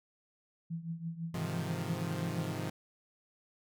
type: tone with tremolo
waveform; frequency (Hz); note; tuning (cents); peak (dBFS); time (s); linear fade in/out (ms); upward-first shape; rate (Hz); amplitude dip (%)
sine; 165.8; E3; +10; -33; 0.7-2.57; 10; triangle; 6; 85
type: chord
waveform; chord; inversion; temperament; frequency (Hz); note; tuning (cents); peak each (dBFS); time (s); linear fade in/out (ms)
sawtooth; F minor seventh; first; equal; 103.83 / 130.81 / 155.56 / 174.61; Ab2 / C3 / Eb3 / F3; 0 / 0 / 0 / 0; -37; 1.34-2.7; 5
effects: none